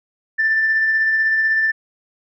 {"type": "tone with tremolo", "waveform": "sine", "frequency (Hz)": 1772, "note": "A6", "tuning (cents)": 12, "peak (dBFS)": -12, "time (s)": [0.38, 1.72], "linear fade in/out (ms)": 20, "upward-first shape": "sine", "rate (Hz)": 16, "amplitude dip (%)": 30, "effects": ["tanh soft clip ceiling -9 dBFS"]}